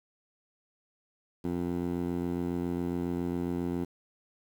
15% pulse tone with band-pass filter, 87.31 Hz, F2, in tune, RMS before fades -32 dBFS, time 1.44-3.85 s, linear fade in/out 10 ms, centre 300 Hz, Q 1.1, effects 9-bit

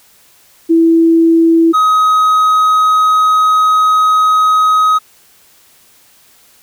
sine / triangle tone pair in turn, 329.9 / 1263.3 Hz, E4 / D#6, +1 / +26 cents, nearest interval octave + major seventh, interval 2325 cents, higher second, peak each -5 dBFS, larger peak neither, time 0.69-1.73 / 1.73-4.99 s, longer second, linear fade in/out 20 ms, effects white hiss -47 dBFS RMS until 6.62 s

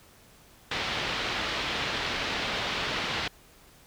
white low-pass noise, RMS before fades -31 dBFS, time 0.71-3.28 s, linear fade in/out 5 ms, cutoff 3900 Hz, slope 24 dB/octave, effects pink hiss -56 dBFS RMS until 3.86 s

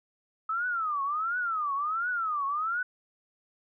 sine tone with vibrato, 1277 Hz, D#6, 45 cents sharp, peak -27 dBFS, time 0.49-2.83 s, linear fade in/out 5 ms, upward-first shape triangle, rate 1.4 Hz, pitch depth 280 cents each way, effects none

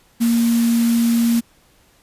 sine tone in noise, 233.1 Hz, A#3, in tune, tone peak -13 dBFS, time 0.2-1.41 s, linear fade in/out 20 ms, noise white, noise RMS -29 dBFS, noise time 0.2-1.41 s, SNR +13 dB, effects pink hiss -55 dBFS RMS until 2.02 s + resampled to 32000 Hz

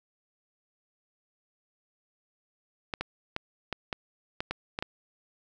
clicks, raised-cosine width 0.3 ms, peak -15 dBFS, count 9, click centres 2.938 / 3.01 / 3.364 / 3.727 / 3.928 / 4.405 / 4.51 / 4.789 / 4.825 s, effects none

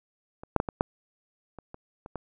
clicks, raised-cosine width 1 ms, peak -27 / -6 / -10 / -17 / -8 / -28 / -27 / -27 / -20 dBFS, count 9, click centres 0.435 / 0.563 / 0.601 / 0.688 / 0.809 / 1.587 / 1.744 / 2.061 / 2.157 s, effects none

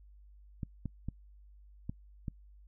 clicks, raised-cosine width 5 ms, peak -24 dBFS, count 5, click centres 0.632 / 0.857 / 1.086 / 1.895 / 2.282 s, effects noise-tail reverb RT60 0.1 s tail -26 dB re dry + added 50 Hz sine -54 dBFS peak until 2.67 s

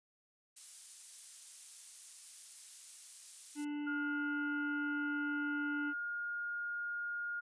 violet noise, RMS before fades -46 dBFS, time 0.56-3.65 s, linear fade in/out 10 ms
harmonic tone, 293.7 Hz, D4, in tune, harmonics 1 / 3 / 5 / 7 / 9 / 10, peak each -37 / -53 / -56 / -57 / -59 / -61 dBFS, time 3.55-5.94 s, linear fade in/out 50 ms
sine tone, 1422 Hz, F6, 31 cents sharp, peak -37 dBFS, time 3.86-7.41 s, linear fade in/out 20 ms
effects resampled to 22050 Hz

